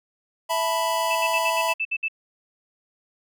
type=chord; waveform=square; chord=E suspended fourth; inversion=none; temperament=equal; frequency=659.3 / 880 / 987.8 Hz; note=E5 / A5 / B5; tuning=0 / 0 / 0 cents; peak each=-27 / -30 / -25 dBFS; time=0.49-1.74 s; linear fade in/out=20 ms
type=tone bursts; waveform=sine; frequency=2637 Hz; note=E7; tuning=in tune; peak=-22 dBFS; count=9; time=1.1-2.084 s; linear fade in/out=10 ms; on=56 ms; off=60 ms
effects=none